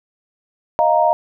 sine chord, Eb suspended second, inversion none, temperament equal, 622.3 / 698.5 / 932.3 Hz, Eb5 / F5 / Bb5, 0 / 0 / 0 cents, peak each -16 dBFS, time 0.79-1.13 s, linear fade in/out 0 ms, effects none

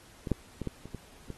clicks, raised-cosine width 3 ms, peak -22 / -12 / -21 / -19 / -29 / -25 / -25 dBFS, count 7, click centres 0.272 / 0.317 / 0.617 / 0.673 / 0.856 / 0.947 / 1.303 s, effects pink hiss -56 dBFS RMS until 1.37 s + AAC 32 kbps

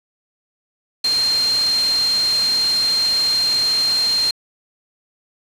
sine tone in noise, 4186 Hz, C8, in tune, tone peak -15 dBFS, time 1.04-4.31 s, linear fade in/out 5 ms, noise white, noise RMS -26 dBFS, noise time 1.04-4.31 s, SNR +8 dB, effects low-pass 9000 Hz 12 dB/octave

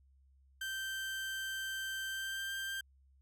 30% pulse tone with pitch glide, 1560 to 1576.3 Hz, G6 to G6, -9 to +9 cents, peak -35 dBFS, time 0.61-2.81 s, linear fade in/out 5 ms, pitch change +18 cents, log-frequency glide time 2.08-2.49 s, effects added 67 Hz sine -63 dBFS peak until 3.21 s

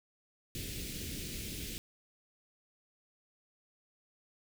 pink band-stop noise, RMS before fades -41 dBFS, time 0.55-1.78 s, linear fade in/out 0 ms, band 400 to 2300 Hz, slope 24 dB/octave, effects none

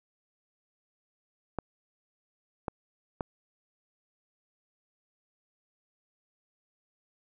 clicks, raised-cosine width 1 ms, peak -17 dBFS, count 3, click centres 1.587 / 2.682 / 3.208 s, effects none

